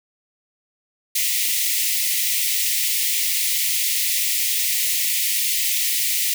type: high-pass noise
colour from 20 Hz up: white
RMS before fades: -21 dBFS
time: 1.15-6.34 s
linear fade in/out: 5 ms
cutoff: 1900 Hz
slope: 96 dB/octave
effects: none